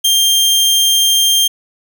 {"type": "tone", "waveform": "sawtooth", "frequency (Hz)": 3186, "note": "G7", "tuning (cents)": 27, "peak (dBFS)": -6, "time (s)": [0.04, 1.48], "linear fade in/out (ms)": 10, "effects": []}